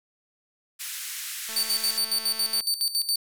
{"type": "band-pass noise", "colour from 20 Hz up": "white", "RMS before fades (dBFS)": -35, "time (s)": [0.79, 1.99], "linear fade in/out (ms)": 20, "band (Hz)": [1500, 14000], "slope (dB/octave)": 24}
{"type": "click train", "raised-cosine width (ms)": 0.2, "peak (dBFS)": -23, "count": 249, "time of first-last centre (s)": [1.49, 2.607], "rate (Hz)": 222}
{"type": "tone with tremolo", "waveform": "sawtooth", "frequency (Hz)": 4570, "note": "D8", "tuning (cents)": -48, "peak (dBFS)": -19, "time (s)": [1.56, 3.16], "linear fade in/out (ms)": 5, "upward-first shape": "square", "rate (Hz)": 7.2, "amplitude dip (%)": 75}
{"effects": []}